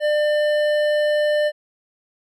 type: tone with hard clipping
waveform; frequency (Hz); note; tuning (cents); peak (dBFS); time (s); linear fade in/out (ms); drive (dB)
sine; 598; D5; +31; -18; 0-1.52; 50; 11
effects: none